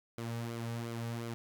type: tone with flanger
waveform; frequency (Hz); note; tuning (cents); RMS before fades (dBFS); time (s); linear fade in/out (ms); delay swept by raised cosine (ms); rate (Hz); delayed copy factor
sawtooth; 116.54; A#2; 0; -39; 0.18-1.34; 0; 1.1 to 3; 2.8; -0.55
effects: none